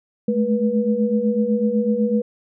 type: tone cluster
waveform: sine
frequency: 211.4 / 219.4 / 486.2 Hz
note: G#3 / A3 / B4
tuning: +31 / -5 / -27 cents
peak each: -21 dBFS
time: 0.28-2.22 s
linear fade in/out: 5 ms
effects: none